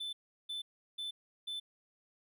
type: tone bursts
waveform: triangle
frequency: 3520 Hz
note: A7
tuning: in tune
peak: -36 dBFS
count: 4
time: 0-1.6 s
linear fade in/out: 10 ms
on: 130 ms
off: 360 ms
effects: none